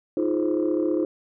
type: chord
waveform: sine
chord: F minor seventh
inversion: third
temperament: just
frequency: 314.3 / 349.2 / 419.1 / 523.8 Hz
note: Eb4 / F4 / Ab4 / C5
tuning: +18 / 0 / +16 / +2 cents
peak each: -23 / -24 / -29 / -28 dBFS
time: 0.17-1.05 s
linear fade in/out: 2 ms
effects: tanh soft clip ceiling -14 dBFS